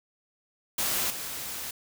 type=noise with level steps; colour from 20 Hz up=white; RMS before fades=-28 / -36 dBFS; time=0.78-1.71 s; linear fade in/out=5 ms; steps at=1.1 s; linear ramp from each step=2 ms; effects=none